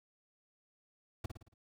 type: noise with echo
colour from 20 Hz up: brown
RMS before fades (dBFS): -36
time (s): 1.24-1.26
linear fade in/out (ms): 5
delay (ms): 56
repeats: 5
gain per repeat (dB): -6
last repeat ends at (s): 1.54
effects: none